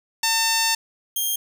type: tone pair in turn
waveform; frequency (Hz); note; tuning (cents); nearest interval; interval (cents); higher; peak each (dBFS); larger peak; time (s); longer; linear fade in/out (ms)
5% pulse; 900 / 3207; A5 / G7; +39 / +39; octave + minor seventh; 2200; second; -6 / -13; first; 0.23-0.75 / 1.16-1.36; first; 5
effects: none